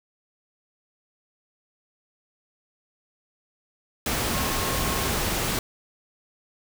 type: tone in noise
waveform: sine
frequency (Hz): 1081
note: C#6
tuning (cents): -44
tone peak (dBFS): -34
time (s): 4.34-5.09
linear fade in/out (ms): 2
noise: pink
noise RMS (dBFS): -26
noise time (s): 4.06-5.59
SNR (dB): -11
effects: none